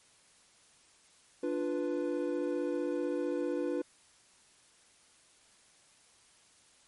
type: chord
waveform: triangle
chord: B diminished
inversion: first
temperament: equal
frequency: 293.7 / 349.2 / 493.9 Hz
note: D4 / F4 / B4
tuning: 0 / 0 / 0 cents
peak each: -33 dBFS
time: 1.43-3.82 s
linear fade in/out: 5 ms
effects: white hiss -63 dBFS RMS until 6.87 s + MP3 48 kbps